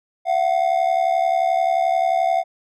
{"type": "ring-modulated tone", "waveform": "triangle", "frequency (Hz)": 714, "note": "F5", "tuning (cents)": 38, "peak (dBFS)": -11, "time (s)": [0.25, 2.44], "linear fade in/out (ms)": 50, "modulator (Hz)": 35.7, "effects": []}